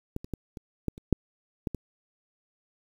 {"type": "clicks", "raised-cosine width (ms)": 3, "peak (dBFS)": [-19, -27, -19, -26, -15, -30, -7, -16, -20], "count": 9, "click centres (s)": [0.164, 0.245, 0.337, 0.572, 0.883, 0.979, 1.127, 1.672, 1.747], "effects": ["8-bit"]}